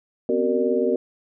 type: tone cluster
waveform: sine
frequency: 249.8 / 268.4 / 376.2 / 463 / 597 Hz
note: B3 / C4 / F#4 / A#4 / D5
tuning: +20 / +44 / +29 / -12 / +28 cents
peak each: -26 / -29 / -23 / -22 / -28 dBFS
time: 0.29-0.96 s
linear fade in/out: 2 ms
effects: none